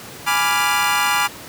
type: chord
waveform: 25% pulse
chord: G# diminished seventh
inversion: none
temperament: equal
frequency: 830.6 / 987.8 / 1174.7 / 1396.9 Hz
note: G#5 / B5 / D6 / F6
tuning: 0 / 0 / 0 / 0 cents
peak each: -18 dBFS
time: 0.26-1.28 s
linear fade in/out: 20 ms
effects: pink hiss -36 dBFS RMS until 1.48 s + high-pass 100 Hz 12 dB/octave